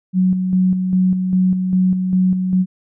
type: tone with tremolo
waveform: sine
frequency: 185 Hz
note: F#3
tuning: in tune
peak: -11 dBFS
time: 0.13-2.66 s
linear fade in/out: 50 ms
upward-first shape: square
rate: 2.5 Hz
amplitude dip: 45%
effects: none